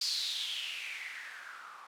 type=noise with low-pass filter sweep; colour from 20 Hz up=violet; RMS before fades=-39 dBFS; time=0.01-1.87 s; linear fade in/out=5 ms; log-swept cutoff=4800 to 1100 Hz; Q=5.6; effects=none